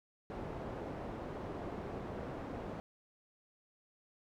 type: low-pass noise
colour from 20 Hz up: white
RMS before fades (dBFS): -43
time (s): 0.3-2.8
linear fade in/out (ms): 0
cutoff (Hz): 580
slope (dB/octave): 12
effects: none